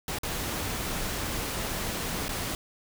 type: noise with dropouts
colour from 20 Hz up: pink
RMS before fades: -32 dBFS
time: 0.08-2.55 s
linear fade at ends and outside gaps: 1 ms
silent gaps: 0.186-0.233 / 2.283-2.291 s
effects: none